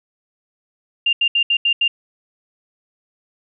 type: tone bursts at uneven times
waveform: sine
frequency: 2794 Hz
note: F7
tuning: in tune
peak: -13 dBFS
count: 6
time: 1.06-1.13 / 1.21-1.28 / 1.35-1.43 / 1.5-1.57 / 1.65-1.73 / 1.81-1.88 s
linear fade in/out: 5 ms
effects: none